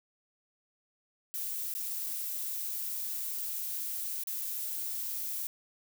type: noise with dropouts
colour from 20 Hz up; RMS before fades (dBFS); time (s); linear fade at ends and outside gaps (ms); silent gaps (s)
violet; -36; 1.34-5.47; 0; 1.739-1.75 / 4.236-4.272
effects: none